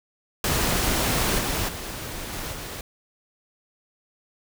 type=noise with level steps; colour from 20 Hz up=pink; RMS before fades=-23 / -26 / -34 / -32 / -35 dBFS; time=0.44-2.81 s; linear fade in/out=2 ms; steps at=1.38 / 1.68 / 2.32 / 2.52 s; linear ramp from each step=10 ms; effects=none